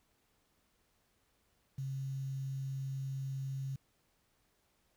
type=tone with quantisation; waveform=sine; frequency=134.9 Hz; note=C#3; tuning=47 cents flat; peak=-36 dBFS; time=1.78-3.76 s; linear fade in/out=5 ms; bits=10; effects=pink hiss -75 dBFS RMS until 4.96 s